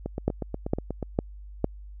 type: two click trains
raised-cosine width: 2 ms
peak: -9 / -17 dBFS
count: 4 / 9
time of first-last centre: 0.28-1.644 / 0.06-1.027 s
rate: 2.2 / 8.27 Hz
effects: added 50 Hz sine -40 dBFS peak until 2 s